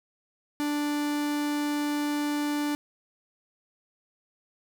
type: tone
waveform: 45% pulse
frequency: 293.7 Hz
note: D4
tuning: in tune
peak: -26 dBFS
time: 0.6-2.75 s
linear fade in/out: 0 ms
effects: none